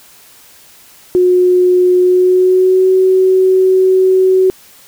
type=tone with pitch glide; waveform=sine; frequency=362.3 to 375.3 Hz; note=F#4 to F#4; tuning=-36 to +25 cents; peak=-6 dBFS; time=1.15-4.5 s; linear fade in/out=0 ms; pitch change=+61 cents; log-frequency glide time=1.99-2.89 s; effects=white hiss -42 dBFS RMS until 4.87 s